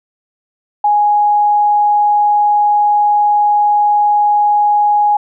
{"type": "tone", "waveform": "sine", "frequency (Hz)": 830.6, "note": "G#5", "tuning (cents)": 0, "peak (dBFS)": -8, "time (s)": [0.84, 5.17], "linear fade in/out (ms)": 5, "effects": []}